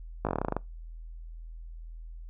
slowing click train, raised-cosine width 1 ms, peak -14 dBFS, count 12, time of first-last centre 0.25-0.566 s, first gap 18 ms, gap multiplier 1.09, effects noise-tail reverb RT60 0.2 s tail -23 dB re dry + added 41 Hz sine -40 dBFS peak until 2.29 s

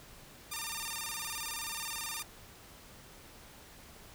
5% pulse tone with vibrato, 1046.5 Hz, C6, in tune, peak -25 dBFS, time 0.51-2.23 s, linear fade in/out 10 ms, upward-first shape square, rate 19 Hz, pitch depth 240 cents each way, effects pink hiss -54 dBFS RMS until 4.14 s

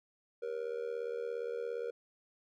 triangle tone with amplitude modulation, 473.6 Hz, A#4, 27 cents sharp, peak -30 dBFS, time 0.42-1.91 s, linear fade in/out 10 ms, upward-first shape sine, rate 77.3 Hz, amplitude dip 85%, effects none

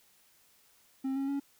triangle tone with pitch steps, 266.7 / 273.1 / 279.6 Hz, C4 / C#4 / C#4, +33 / -26 / +15 cents, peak -28 dBFS, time 1.04-1.4 s, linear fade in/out 10 ms, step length 120 ms, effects white hiss -65 dBFS RMS until 1.59 s

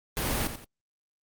pink noise with echo, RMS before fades -29 dBFS, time 0.17-0.47 s, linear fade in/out 0 ms, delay 87 ms, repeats 2, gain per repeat -9 dB, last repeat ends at 0.644 s, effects Opus 32 kbps

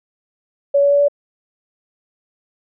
sine tone with pitch steps, 564 / 567.6 / 571.2 / 574.9 Hz, C#5 / C#5 / D5 / D5, +30 / +41 / -48 / -37 cents, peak -10 dBFS, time 0.74-1.084 s, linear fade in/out 10 ms, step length 86 ms, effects none

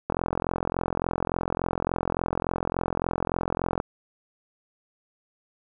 click train, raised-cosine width 1 ms, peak -11 dBFS, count 162, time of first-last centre 0.1-3.801 s, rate 43.5 Hz, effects none

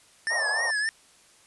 square tone with vibrato, 1772 Hz, A6, 12 cents sharp, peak -25 dBFS, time 0.27-0.89 s, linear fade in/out 0 ms, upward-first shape triangle, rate 3.4 Hz, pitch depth 120 cents each way
pink band-pass noise, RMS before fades -34 dBFS, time 0.3-0.71 s, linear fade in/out 10 ms, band 560 to 1100 Hz, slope 48 dB/octave
effects white hiss -57 dBFS RMS until 1.46 s + resampled to 24000 Hz

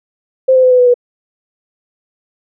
sine tone with pitch steps, 522 / 515.1 / 508.3 / 501.6 / 495 / 488.5 Hz, C5 / C5 / B4 / B4 / B4 / B4, -4 / -27 / +50 / +27 / +4 / -19 cents, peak -5 dBFS, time 0.48-0.942 s, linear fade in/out 10 ms, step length 77 ms, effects none

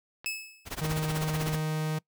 click, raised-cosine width 0.3 ms, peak -27 dBFS, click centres 0.245 s
sawtooth tone with exponential decay, 2597 Hz, E7, 26 cents flat, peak -25 dBFS, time 0.26-0.72 s, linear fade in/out 0 ms, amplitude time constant 100 ms
pink noise with tremolo, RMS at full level -33 dBFS, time 0.65-1.6 s, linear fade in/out 50 ms, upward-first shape sine, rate 16 Hz, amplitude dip 95%
45% pulse tone, 155.56 Hz, D#3, in tune, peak -28 dBFS, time 0.81-1.99 s, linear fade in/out 10 ms
effects noise-tail reverb RT60 0.1 s tail -23 dB re dry

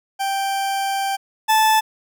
40% pulse tone pair in turn, 784 / 873.9 Hz, G5 / A5, 0 / -12 cents, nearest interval major second, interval 188 cents, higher second, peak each -19 / -12 dBFS, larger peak second, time 0.19-1.17 / 1.48-1.81 s, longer first, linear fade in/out 20 ms, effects none

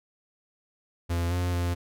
45% pulse tone with pitch steps, 85.7 / 88.8 / 87.3 Hz, F2 / F2 / F2, -32 / +29 / 0 cents, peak -25 dBFS, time 1.09-1.75 s, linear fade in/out 20 ms, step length 220 ms, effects none

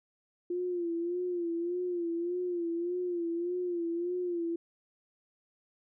sine tone with vibrato, 348 Hz, F4, 6 cents flat, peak -30 dBFS, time 0.5-4.56 s, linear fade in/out 5 ms, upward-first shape sine, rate 1.7 Hz, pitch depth 65 cents each way, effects none

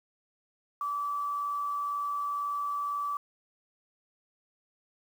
sine tone with amplitude modulation, 1155 Hz, D6, 29 cents flat, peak -28 dBFS, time 0.81-3.17 s, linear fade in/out 2 ms, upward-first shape sine, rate 102 Hz, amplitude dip 30%, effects 9-bit

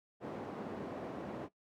white band-pass noise, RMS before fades -43 dBFS, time 0.2-1.49 s, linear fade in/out 50 ms, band 150 to 520 Hz, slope 12 dB/octave, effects noise-tail reverb RT60 0.1 s tail -17 dB re dry

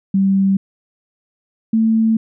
sine tone pair in turn, 194.2 / 222.9 Hz, G3 / A3, -16 / +23 cents, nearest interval major second, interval 239 cents, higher second, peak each -11 dBFS, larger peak neither, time 0.14-0.57 / 1.73-2.17 s, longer second, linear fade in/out 5 ms, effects none

